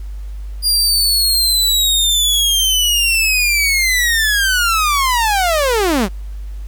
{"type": "linear sweep", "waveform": "sawtooth", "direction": "down", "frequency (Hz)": [4847, 170.1], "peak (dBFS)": -9, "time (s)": [0.62, 6.09], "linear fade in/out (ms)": 50, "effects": ["added 50 Hz sine -24 dBFS peak until 6.67 s", "pink hiss -50 dBFS RMS until 6.67 s"]}